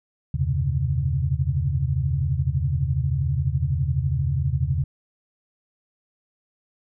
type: tone cluster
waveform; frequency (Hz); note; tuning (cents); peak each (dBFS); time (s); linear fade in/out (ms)
sine; 78.6 / 92.6 / 120.3 / 131.5 / 143.6; D#2 / F#2 / B2 / C3 / D3; +18 / +2 / -45 / +9 / -39; -26 / -28 / -32 / -24 / -27; 0.34-4.84; 5
effects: none